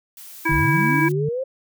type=noise; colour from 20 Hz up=blue; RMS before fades=-40 dBFS; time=0.17-1.12 s; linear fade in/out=2 ms
type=harmonic tone; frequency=327 Hz; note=E4; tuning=14 cents flat; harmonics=1 / 3 / 5 / 7; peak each=-23 / -23 / -23 / -23 dBFS; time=0.45-1.09 s; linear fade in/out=10 ms
type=tone; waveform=sine; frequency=148 Hz; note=D3; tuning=14 cents sharp; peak=-21 dBFS; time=0.49-1.29 s; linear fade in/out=5 ms
type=linear sweep; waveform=sine; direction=up; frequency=31.74 to 542 Hz; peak=-22 dBFS; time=0.51-1.44 s; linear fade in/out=10 ms
effects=none